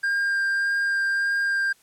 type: tone with vibrato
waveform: triangle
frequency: 1600 Hz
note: G6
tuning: 35 cents sharp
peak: -19 dBFS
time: 0.03-1.73 s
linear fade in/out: 10 ms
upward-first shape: sine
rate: 1.7 Hz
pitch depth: 10 cents each way
effects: white hiss -59 dBFS RMS until 1.82 s + low-pass 12000 Hz 12 dB/octave